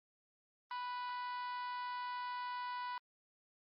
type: harmonic tone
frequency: 493.3 Hz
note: B4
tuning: 2 cents flat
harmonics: 2 / 3 / 4 / 5 / 6 / 7 / 8 / 9 / 10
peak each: -40 / -50 / -54 / -59 / -58 / -63 / -60 / -60 / -65 dBFS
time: 0.71-2.98 s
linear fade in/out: 2 ms
effects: Opus 24 kbps